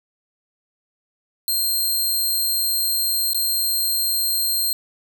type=tone with dropouts; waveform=10% pulse; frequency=4186 Hz; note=C8; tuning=in tune; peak=-12 dBFS; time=1.48-4.73 s; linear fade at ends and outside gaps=1 ms; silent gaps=3.333-3.346 s; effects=none